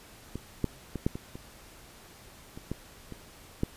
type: clicks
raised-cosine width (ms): 3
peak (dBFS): -22 / -13 / -20 / -12 / -23 / -27 / -29 / -19 / -27 / -13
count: 10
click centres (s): 0.356 / 0.643 / 0.957 / 1.065 / 1.155 / 1.355 / 2.575 / 2.716 / 3.123 / 3.634
effects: pink hiss -52 dBFS RMS until 3.76 s + resampled to 32000 Hz